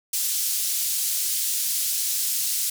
white band-pass noise, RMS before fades -25 dBFS, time 0.13-2.7 s, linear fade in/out 5 ms, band 4700 to 15000 Hz, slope 12 dB/octave, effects none

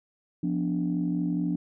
sine chord, B diminished, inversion second, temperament equal with one note detuned, 174.61 / 246.9 / 291.5 Hz, F3 / B3 / D4, 0 / 0 / -13 cents, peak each -27 / -32 / -28 dBFS, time 0.43-1.56 s, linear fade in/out 5 ms, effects tanh soft clip ceiling -17 dBFS

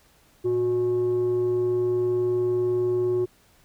sine tone pair together, 114.73 / 364 Hz, A#2 / F#4, -27 / -28 cents, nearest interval octave + minor sixth, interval 1999 cents, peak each -30 / -19 dBFS, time 0.44-3.26 s, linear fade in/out 20 ms, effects tanh soft clip ceiling -18 dBFS + pink hiss -59 dBFS RMS until 3.64 s

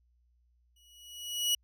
sawtooth tone with exponential growth, 2920 Hz, F#7, 24 cents flat, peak -21 dBFS, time 0.76-1.55 s, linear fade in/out 5 ms, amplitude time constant 170 ms, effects added 60 Hz sine -66 dBFS peak until 1.63 s

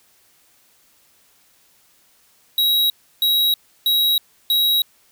square tone bursts, 3846 Hz, B7, 47 cents flat, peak -15 dBFS, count 4, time 2.58-4.82 s, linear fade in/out 2 ms, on 320 ms, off 320 ms, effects white hiss -57 dBFS RMS until 5.11 s

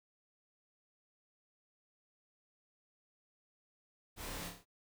pink noise with echo, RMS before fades -45 dBFS, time 4.16-4.51 s, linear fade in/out 50 ms, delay 29 ms, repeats 5, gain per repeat -4 dB, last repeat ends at 4.655 s, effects none

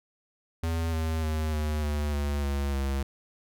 square tone with pitch steps, 82.3 / 80.14 / 78.04 / 75.99 / 74 / 72.06 / 70.17 / 68.33 Hz, E2 / E2 / D#2 / D#2 / D2 / D2 / C#2 / C#2, -2 / -48 / +6 / -40 / +14 / -32 / +22 / -24 cents, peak -27 dBFS, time 0.63-3.03 s, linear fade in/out 5 ms, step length 300 ms, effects none

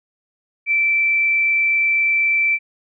sine tone with frequency modulation, 2332 Hz, D7, 13 cents flat, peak -14 dBFS, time 0.66-2.59 s, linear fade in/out 50 ms, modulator 28.2 Hz, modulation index 0.46, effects none

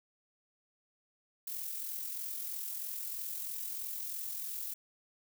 violet noise with amplitude modulation, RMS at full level -38 dBFS, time 1.47-4.74 s, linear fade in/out 5 ms, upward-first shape sine, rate 43.1 Hz, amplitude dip 40%, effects none

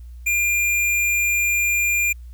square tone, 2400 Hz, D7, 37 cents sharp, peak -18 dBFS, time 0.26-2.13 s, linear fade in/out 10 ms, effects added 60 Hz sine -35 dBFS peak until 2.33 s + white hiss -63 dBFS RMS until 2.33 s

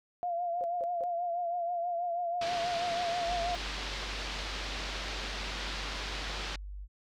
sine tone with vibrato, 695 Hz, F5, 9 cents flat, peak -30 dBFS, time 0.23-3.55 s, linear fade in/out 0 ms, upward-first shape triangle, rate 6.2 Hz, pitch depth 57 cents each way
sine tone bursts, 530 Hz, C5, 22 cents sharp, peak -36 dBFS, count 3, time 0.61-1.037 s, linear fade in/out 0 ms, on 29 ms, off 170 ms
white low-pass noise, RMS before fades -39 dBFS, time 2.41-6.56 s, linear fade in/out 5 ms, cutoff 4600 Hz, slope 24 dB/octave
sine tone, 49 Hz, G1, in tune, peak -39 dBFS, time 3.24-6.88 s, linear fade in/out 50 ms
effects none

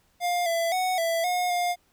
square tone with pitch steps, 705 / 670 / 740 / 665 / 720 / 708 Hz, F5 / E5 / F#5 / E5 / F#5 / F5, +16 / +28 / 0 / +15 / -47 / +23 cents, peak -24 dBFS, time 0.2-1.76 s, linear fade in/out 50 ms, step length 260 ms, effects pink hiss -66 dBFS RMS until 1.92 s

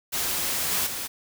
white noise with level steps, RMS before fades -27 / -25 / -32 dBFS, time 0.12-1.08 s, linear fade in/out 20 ms, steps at 0.71 / 0.86 s, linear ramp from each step 10 ms, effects none

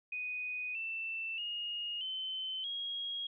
sine tone with pitch steps, 2489 / 2668 / 2859 / 3064 / 3284 Hz, D#7 / E7 / F7 / G7 / G#7, 0 / +20 / +40 / -40 / -20 cents, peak -36 dBFS, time 0.12-3.27 s, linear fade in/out 5 ms, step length 630 ms, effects none

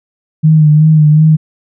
sine tone with vibrato, 154 Hz, D#3, 17 cents flat, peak -3 dBFS, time 0.43-1.37 s, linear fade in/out 20 ms, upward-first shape sine, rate 2.7 Hz, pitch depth 40 cents each way, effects none

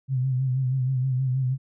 sine tone with vibrato, 130 Hz, C3, 11 cents flat, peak -21 dBFS, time 0.08-1.58 s, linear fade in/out 50 ms, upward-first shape sine, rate 6.3 Hz, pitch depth 57 cents each way, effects none

